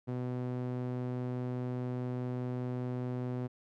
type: tone with band-pass filter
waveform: sawtooth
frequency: 124.9 Hz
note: B2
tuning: 20 cents sharp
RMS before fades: -36 dBFS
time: 0.07-3.48 s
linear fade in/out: 20 ms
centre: 260 Hz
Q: 0.69
effects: none